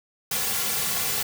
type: noise with comb filter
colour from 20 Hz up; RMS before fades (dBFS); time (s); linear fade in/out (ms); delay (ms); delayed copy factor
white; -26; 0.31-1.23; 5; 3.2; -0.95
effects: none